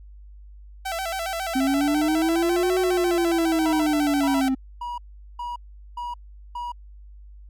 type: tone with vibrato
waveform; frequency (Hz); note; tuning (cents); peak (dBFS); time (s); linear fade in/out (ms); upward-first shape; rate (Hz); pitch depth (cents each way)
sawtooth; 716; F5; +43; -22; 0.85-4.49; 10; square; 7.3; 120
type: linear two-way sweep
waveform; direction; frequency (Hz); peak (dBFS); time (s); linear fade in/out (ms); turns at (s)
triangle; up then down; 261.5 to 370 to 261.5; -17; 1.55-4.55; 10; 2.77
type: tone bursts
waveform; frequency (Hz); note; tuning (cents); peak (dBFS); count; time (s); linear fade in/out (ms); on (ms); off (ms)
triangle; 964; B5; -42; -26; 6; 3.65-6.72; 5; 170; 410
effects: added 50 Hz sine -41 dBFS peak until 7.49 s + MP3 96 kbps